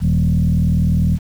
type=tone with frequency modulation; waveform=sine; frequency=124.9 Hz; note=B2; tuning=20 cents sharp; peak=-11 dBFS; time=0-1.19 s; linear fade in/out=50 ms; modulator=40.1 Hz; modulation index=1.8; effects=tanh soft clip ceiling -7 dBFS + 7-bit